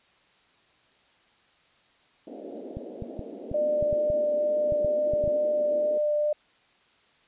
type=band-pass noise; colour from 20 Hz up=pink; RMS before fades=-40 dBFS; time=2.27-5.98 s; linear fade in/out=5 ms; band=230 to 650 Hz; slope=48 dB/octave
type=clicks; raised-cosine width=5 ms; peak=-22 dBFS; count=12; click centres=2.77 / 3.023 / 3.193 / 3.515 / 3.826 / 3.928 / 4.102 / 4.723 / 4.847 / 5.136 / 5.24 / 5.277 s
type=tone with vibrato; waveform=sine; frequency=598 Hz; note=D5; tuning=31 cents sharp; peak=-22 dBFS; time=3.54-6.33 s; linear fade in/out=5 ms; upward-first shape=triangle; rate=2.2 Hz; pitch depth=10 cents each way
effects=white hiss -62 dBFS RMS until 7.27 s + resampled to 8000 Hz